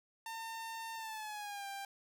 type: tone with pitch glide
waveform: sawtooth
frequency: 905 to 792.4 Hz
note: A5 to G5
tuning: +48 to +18 cents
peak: -38 dBFS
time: 0.26-1.85 s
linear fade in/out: 2 ms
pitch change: -230 cents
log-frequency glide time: 0.95-1.67 s
effects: none